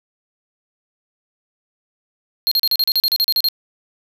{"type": "tone bursts", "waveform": "square", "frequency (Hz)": 4225, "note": "C8", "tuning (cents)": 16, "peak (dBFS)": -14, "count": 13, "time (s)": [2.47, 3.486], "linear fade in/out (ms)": 0, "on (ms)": 44, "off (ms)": 37, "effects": []}